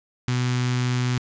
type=tone with notch filter; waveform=sawtooth; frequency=124.6 Hz; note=B2; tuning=16 cents sharp; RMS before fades=-23 dBFS; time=0.28-1.18 s; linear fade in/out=0 ms; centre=570 Hz; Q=0.58; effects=resampled to 16000 Hz + 7-bit